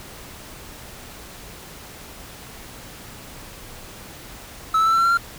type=tone with pitch steps; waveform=triangle; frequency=1301 / 1314.6 / 1328.3 / 1342.2 / 1356.2 / 1370.4 / 1384.7 Hz; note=E6 / E6 / E6 / E6 / E6 / F6 / F6; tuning=-23 / -5 / +13 / +31 / +49 / -33 / -15 cents; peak=-13 dBFS; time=4.74-5.174 s; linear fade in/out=5 ms; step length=62 ms; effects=pink hiss -40 dBFS RMS until 5.38 s